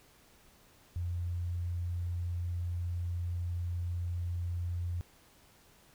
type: tone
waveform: sine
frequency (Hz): 87.31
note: F2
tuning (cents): 0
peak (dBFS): -32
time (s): 0.96-5.01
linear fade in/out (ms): 0
effects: pink hiss -62 dBFS RMS until 5.94 s